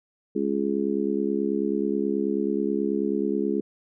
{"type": "harmonic tone", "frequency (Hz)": 69.3, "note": "C#2", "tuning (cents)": 0, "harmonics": [3, 4, 5, 6], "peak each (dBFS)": [-28, -28, -28, -28], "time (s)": [0.35, 3.61], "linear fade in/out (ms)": 10, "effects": []}